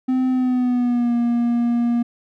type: tone with pitch glide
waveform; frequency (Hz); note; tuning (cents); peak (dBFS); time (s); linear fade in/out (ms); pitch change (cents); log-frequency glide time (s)
triangle; 257.4 to 237.4; C4 to A#3; -28 to +32; -14; 0.08-2.03; 10; -140; 0.29-1.14
effects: none